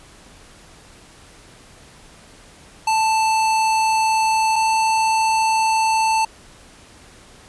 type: tone pair in turn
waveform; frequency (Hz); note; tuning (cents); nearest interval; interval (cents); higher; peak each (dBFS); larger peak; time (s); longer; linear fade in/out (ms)
square; 882 / 885.5; A5 / A5; +4 / +11; unison; 7; second; -16; neither; 2.87-4.56 / 4.56-6.25; neither; 5
effects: pink hiss -46 dBFS RMS until 7.48 s + resampled to 24000 Hz